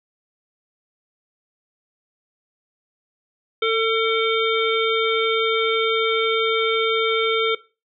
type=harmonic tone with a mistuned harmonic; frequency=451 Hz; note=A4; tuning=43 cents sharp; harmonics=1 / 3 / 5 / 7 / 8; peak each=-19 / -24 / -26 / -27 / -28 dBFS; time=3.62-7.55 s; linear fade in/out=5 ms; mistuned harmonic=1; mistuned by=-16 cents; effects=noise-tail reverb RT60 0.3 s tail -18 dB re dry